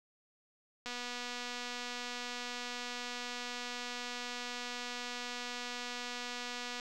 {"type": "click train", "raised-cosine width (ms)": 0.2, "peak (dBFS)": -24, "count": 1450, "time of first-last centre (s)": [0.86, 6.799], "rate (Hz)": 244, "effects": []}